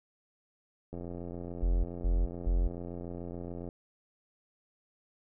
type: click train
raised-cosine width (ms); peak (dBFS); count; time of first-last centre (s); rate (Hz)
2; -28; 241; 0.93-3.689; 87
type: tone bursts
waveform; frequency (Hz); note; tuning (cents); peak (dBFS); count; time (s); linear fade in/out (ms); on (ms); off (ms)
sine; 45; F#1; -47; -24; 3; 1.62-2.68; 10; 220; 200
effects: none